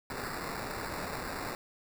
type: noise with sample-and-hold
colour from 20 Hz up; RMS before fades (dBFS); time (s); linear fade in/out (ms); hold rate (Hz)
blue; -38; 0.1-1.55; 2; 3150
effects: none